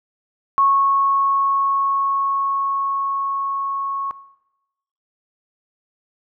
sine tone with level ramp, 1100 Hz, C#6, 14 cents flat, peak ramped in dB -12 to -21 dBFS, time 0.58-4.11 s, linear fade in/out 0 ms, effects noise-tail reverb RT60 0.9 s tail -18 dB re dry

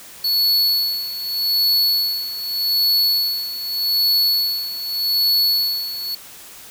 square tone with tremolo, 4409 Hz, C#8, 10 cents flat, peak -14 dBFS, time 0.24-6.15 s, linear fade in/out 5 ms, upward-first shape sine, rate 0.83 Hz, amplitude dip 75%, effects white hiss -40 dBFS RMS until 6.7 s

